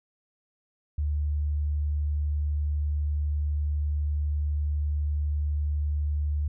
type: tone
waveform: sine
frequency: 74 Hz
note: D2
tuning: 14 cents sharp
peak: -24 dBFS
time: 0.98-6.48 s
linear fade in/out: 5 ms
effects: none